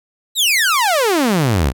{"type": "exponential sweep", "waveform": "sawtooth", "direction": "down", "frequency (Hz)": [4037, 57.6], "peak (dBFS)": -9, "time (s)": [0.35, 1.73], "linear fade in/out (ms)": 50, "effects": []}